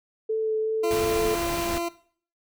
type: tone with vibrato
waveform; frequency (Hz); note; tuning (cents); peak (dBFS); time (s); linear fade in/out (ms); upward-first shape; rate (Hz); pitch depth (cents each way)
sine; 438.4; A4; -6; -22; 0.29-1.35; 10; sine; 2.7; 10
type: tone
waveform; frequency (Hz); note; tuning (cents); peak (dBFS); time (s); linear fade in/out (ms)
20% pulse; 341.5; F4; -39; -22; 0.83-1.89; 10
type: noise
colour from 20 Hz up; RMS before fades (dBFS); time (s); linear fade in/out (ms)
pink; -32; 0.91-1.78; 0
effects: noise-tail reverb RT60 0.5 s tail -17 dB re dry